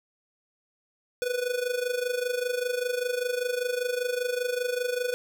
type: tone with amplitude modulation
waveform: square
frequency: 493.9 Hz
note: B4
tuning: in tune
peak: -24 dBFS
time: 1.22-5.14 s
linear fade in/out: 0 ms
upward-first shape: sine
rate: 25.1 Hz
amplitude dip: 75%
effects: none